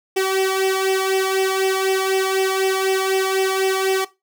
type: tone with flanger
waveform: sawtooth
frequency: 382.1 Hz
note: G4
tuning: 44 cents flat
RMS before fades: -19 dBFS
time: 0.16-4.05 s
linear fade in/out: 10 ms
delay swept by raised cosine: 0.35 to 0.94 ms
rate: 4 Hz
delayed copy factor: +0.75
effects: noise-tail reverb RT60 0.2 s tail -17 dB re dry